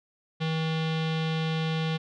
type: tone with low-pass filter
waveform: square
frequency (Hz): 160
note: D#3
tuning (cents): +49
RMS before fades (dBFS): -28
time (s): 0.4-1.98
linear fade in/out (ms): 20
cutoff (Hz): 3500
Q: 3.1
effects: none